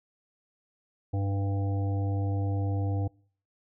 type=harmonic tone; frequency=99 Hz; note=G2; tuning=18 cents sharp; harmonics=1 / 3 / 5 / 7 / 8; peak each=-26 / -36 / -40 / -43 / -44 dBFS; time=1.13-3.08 s; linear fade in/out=10 ms; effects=noise-tail reverb RT60 0.5 s tail -25 dB re dry